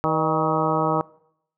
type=harmonic tone with a mistuned harmonic; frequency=158.9 Hz; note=D#3; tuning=37 cents sharp; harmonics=1 / 2 / 3 / 4 / 5 / 6 / 7 / 8; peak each=-27 / -27 / -27 / -27 / -27 / -27 / -27 / -27 dBFS; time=0.04-1.01 s; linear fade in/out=0 ms; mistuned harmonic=4; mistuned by=-57 cents; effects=noise-tail reverb RT60 0.7 s tail -22 dB re dry